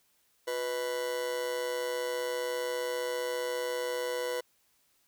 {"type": "tone with amplitude modulation", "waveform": "40% pulse", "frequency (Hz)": 494.6, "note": "B4", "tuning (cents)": 3, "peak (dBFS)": -27, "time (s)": [0.47, 4.41], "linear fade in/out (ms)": 10, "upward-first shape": "sine", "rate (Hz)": 135, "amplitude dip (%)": 70, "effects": ["white hiss -70 dBFS RMS until 5.07 s"]}